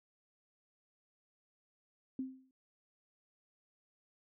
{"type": "tone with exponential decay", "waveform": "sine", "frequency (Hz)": 261.6, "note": "C4", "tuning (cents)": 0, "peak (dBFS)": -33, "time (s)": [2.19, 2.51], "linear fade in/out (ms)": 2, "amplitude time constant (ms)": 69, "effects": []}